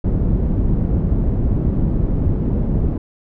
pink low-pass noise, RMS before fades -17 dBFS, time 0.04-2.98 s, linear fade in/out 5 ms, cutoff 250 Hz, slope 12 dB/octave, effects none

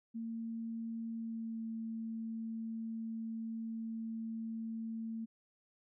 sine tone with pitch glide, 227.6 to 225.1 Hz, A#3 to A3, -41 to +40 cents, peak -38 dBFS, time 0.14-5.26 s, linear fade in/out 20 ms, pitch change -19 cents, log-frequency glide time 1.11-1.63 s, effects none

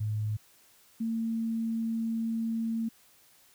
sine tone pair in turn, 106.9 / 226.5 Hz, A2 / A#3, -49 / -50 cents, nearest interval octave + minor second, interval 1299 cents, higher second, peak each -28 dBFS, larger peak neither, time 0-0.37 / 1-2.89 s, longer second, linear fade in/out 10 ms, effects white hiss -61 dBFS RMS until 3.54 s

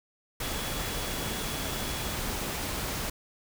sine tone in noise, 3375 Hz, G#7, 27 cents sharp, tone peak -43 dBFS, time 0.43-2.15 s, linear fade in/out 5 ms, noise pink, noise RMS -33 dBFS, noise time 0.4-3.1 s, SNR -13 dB, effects none

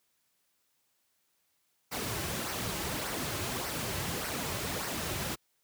pink noise with flanger, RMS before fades -35 dBFS, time 1.91-5.36 s, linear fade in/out 20 ms, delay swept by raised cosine 0.28 to 4.28 ms, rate 1.7 Hz, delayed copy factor -0.5, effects white hiss -75 dBFS RMS until 5.63 s + high-pass 60 Hz 12 dB/octave

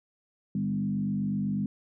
sine tone with frequency modulation, 199.9 Hz, G3, 34 cents sharp, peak -26 dBFS, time 0.55-1.66 s, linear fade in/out 2 ms, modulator 48 Hz, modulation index 1, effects none

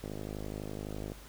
click train, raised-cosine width 2 ms, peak -26 dBFS, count 57, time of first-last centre 0.04-1.119 s, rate 51.9 Hz, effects added 50 Hz sine -52 dBFS peak until 1.28 s + pink hiss -53 dBFS RMS until 1.28 s

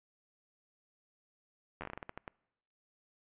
slowing click train, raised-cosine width 0.5 ms, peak -26 dBFS, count 12, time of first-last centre 1.81-2.278 s, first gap 11 ms, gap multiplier 1.25, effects noise-tail reverb RT60 0.9 s tail -26 dB re dry + resampled to 8000 Hz

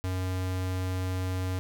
square tone, 92.5 Hz, F#2, in tune, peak -29 dBFS, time 0.04-1.59 s, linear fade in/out 0 ms, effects none

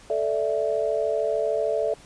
sine chord, A suspended fourth, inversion none, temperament just, 440 / 586.7 / 660 Hz, A4 / D5 / E5, 0 / -2 / +2 cents, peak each -26 dBFS, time 0.1-1.94 s, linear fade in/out 2 ms, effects pink hiss -50 dBFS RMS until 2.05 s + resampled to 22050 Hz

